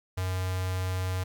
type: tone with notch filter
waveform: square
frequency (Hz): 92.5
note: F#2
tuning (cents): 0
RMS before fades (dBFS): -30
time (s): 0.17-1.24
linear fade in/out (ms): 10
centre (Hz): 230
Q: 0.66
effects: 10-bit